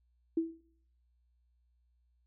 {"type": "tone with exponential decay", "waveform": "sine", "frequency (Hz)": 327.7, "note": "E4", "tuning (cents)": -10, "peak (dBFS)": -24, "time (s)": [0.37, 0.61], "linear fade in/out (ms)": 5, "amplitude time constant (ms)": 51, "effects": ["noise-tail reverb RT60 0.6 s tail -20 dB re dry", "added 60 Hz sine -69 dBFS peak until 2.26 s"]}